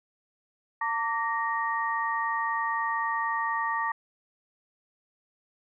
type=tone cluster; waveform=sine; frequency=906 / 1157 / 1866 Hz; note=A#5 / D6 / A#6; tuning=-50 / -26 / +1 cents; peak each=-30 / -30 / -31 dBFS; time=0.81-3.92 s; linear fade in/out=5 ms; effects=none